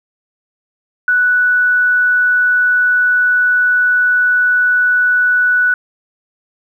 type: tone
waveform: sine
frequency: 1480 Hz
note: F#6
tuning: in tune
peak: -9 dBFS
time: 1.08-5.74 s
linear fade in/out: 2 ms
effects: 8-bit